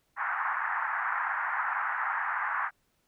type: band-pass noise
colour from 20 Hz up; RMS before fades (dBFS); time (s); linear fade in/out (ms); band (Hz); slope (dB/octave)
white; -31; 0.16-2.71; 50; 830 to 1800; 48
effects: pink hiss -73 dBFS RMS until 3.07 s